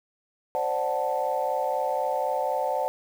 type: chord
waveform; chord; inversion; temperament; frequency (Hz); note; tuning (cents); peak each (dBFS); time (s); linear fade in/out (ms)
sine; D dominant seventh; third; equal; 523.3 / 587.3 / 740 / 880; C5 / D5 / F#5 / A5; 0 / 0 / 0 / 0; -29; 0.55-2.88; 0
effects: tanh soft clip ceiling -14 dBFS + 8-bit